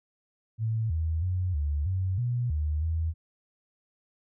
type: tone with pitch steps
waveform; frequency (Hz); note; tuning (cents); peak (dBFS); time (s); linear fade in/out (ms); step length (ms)
sine; 111.6 / 80.6 / 91.3 / 73.1 / 93.6 / 121.6 / 76 / 81.1; A2 / E2 / F#2 / D2 / F#2 / B2 / D#2 / E2; +25 / -38 / -23 / -7 / +20 / -26 / -40 / -28; -25; 0.58-3.14; 50; 320
effects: none